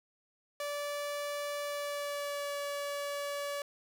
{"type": "tone with pitch glide", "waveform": "sawtooth", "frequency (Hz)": [580, 572], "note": ["D5", "D5"], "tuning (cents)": [-22, -46], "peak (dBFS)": -31, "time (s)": [0.6, 3.62], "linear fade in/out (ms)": 2, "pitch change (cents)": -24, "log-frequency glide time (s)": [1.62, 2.58], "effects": []}